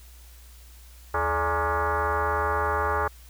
sine tone with frequency modulation, 174.61 Hz, F3, in tune, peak -22 dBFS, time 1.14-3.08 s, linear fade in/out 5 ms, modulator 252 Hz, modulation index 5.4, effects added 60 Hz sine -46 dBFS peak until 3.29 s + white hiss -54 dBFS RMS until 3.29 s

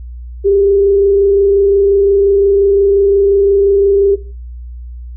sine tone with frequency modulation, 397.5 Hz, G4, 24 cents sharp, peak -7 dBFS, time 0.44-4.16 s, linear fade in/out 20 ms, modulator 25.7 Hz, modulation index 0.38, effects noise-tail reverb RT60 0.4 s tail -18 dB re dry + added 60 Hz sine -25 dBFS peak until 5.16 s

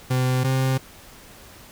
40% pulse tone pair in turn, 128.1 / 131.63 Hz, C3 / C3, -36 / +11 cents, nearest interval unison, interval 47 cents, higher second, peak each -18 dBFS, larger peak neither, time 0.1-0.44 / 0.44-0.78 s, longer neither, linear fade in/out 10 ms, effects pink hiss -46 dBFS RMS until 1.71 s

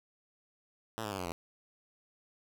5% pulse tone with pitch steps, 111.5 / 104.03 / 97.07 / 90.57 / 84.5 Hz, A2 / G#2 / G2 / F#2 / E2, +23 / +3 / -16 / -36 / +43 cents, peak -25 dBFS, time 0.98-1.32 s, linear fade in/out 0 ms, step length 68 ms, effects none

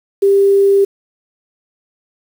sine tone with quantisation, 396.2 Hz, G4, 18 cents sharp, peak -7 dBFS, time 0.22-0.85 s, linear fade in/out 10 ms, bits 6, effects none

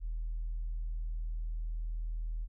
sine tone, 40.19 Hz, E1, 43 cents flat, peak -32 dBFS, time 0-2.48 s, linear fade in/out 50 ms, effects tanh soft clip ceiling -30 dBFS

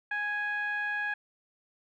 15% pulse tone with low-pass filter, 830.6 Hz, G#5, in tune, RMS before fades -32 dBFS, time 0.11-1.14 s, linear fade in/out 5 ms, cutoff 1900 Hz, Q 6.9, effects none

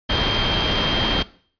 sine tone in noise, 3181 Hz, G7, 25 cents sharp, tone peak -23 dBFS, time 0.09-1.23 s, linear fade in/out 10 ms, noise pink, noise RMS -21 dBFS, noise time 0.09-1.23 s, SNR -5 dB, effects noise-tail reverb RT60 0.5 s tail -19 dB re dry + resampled to 11025 Hz

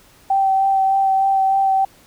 sine tone with vibrato, 775 Hz, G5, 20 cents flat, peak -13 dBFS, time 0.3-1.85 s, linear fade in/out 5 ms, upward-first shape sine, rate 3.3 Hz, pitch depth 14 cents each way, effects pink hiss -50 dBFS RMS until 2.06 s

